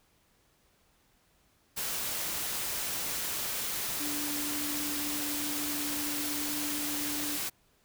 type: tone in noise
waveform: sine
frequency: 293.9 Hz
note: D4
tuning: 1 cent sharp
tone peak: -37 dBFS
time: 3.99-7.38 s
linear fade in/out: 20 ms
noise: white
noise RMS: -34 dBFS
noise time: 1.76-7.5 s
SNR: -6 dB
effects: pink hiss -68 dBFS RMS until 7.84 s